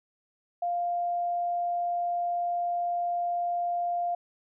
sine tone, 699 Hz, F5, 1 cent sharp, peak -26 dBFS, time 0.62-4.15 s, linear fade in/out 5 ms, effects none

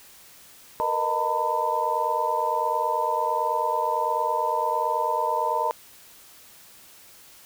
sine tone cluster, 461.7 / 483.1 / 619 / 907 / 996 Hz, A#4 / B4 / D#5 / A#5 / B5, -17 / -38 / -9 / -48 / +14 cents, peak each -34 / -33 / -29 / -25 / -27 dBFS, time 0.8-5.71 s, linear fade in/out 0 ms, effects white hiss -50 dBFS RMS until 7.45 s

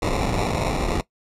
pink noise with sample-and-hold, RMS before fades -23 dBFS, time 0.02-1.01 s, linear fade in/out 2 ms, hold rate 1575 Hz, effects noise-tail reverb RT60 0.1 s tail -18 dB re dry + low-pass 9000 Hz 12 dB/octave

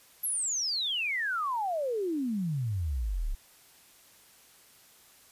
sine exponential sweep, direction down, 11800 to 31.57 Hz, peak -28 dBFS, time 0.23-3.35 s, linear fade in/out 10 ms, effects white hiss -58 dBFS RMS until 5.31 s + resampled to 32000 Hz

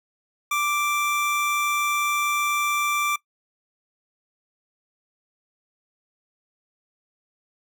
25% pulse tone, 1174.7 Hz, D6, in tune, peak -18 dBFS, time 0.51-3.16 s, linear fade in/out 5 ms, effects noise-tail reverb RT60 0.1 s tail -20 dB re dry

